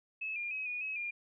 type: tone with pitch steps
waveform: sine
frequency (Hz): 2592 / 2408 / 2547 / 2456 / 2561 / 2408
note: E7 / D7 / D#7 / D#7 / D#7 / D7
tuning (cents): -30 / +43 / +40 / -23 / +49 / +43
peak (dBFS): -35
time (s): 0.21-1.11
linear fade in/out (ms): 10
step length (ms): 150
effects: none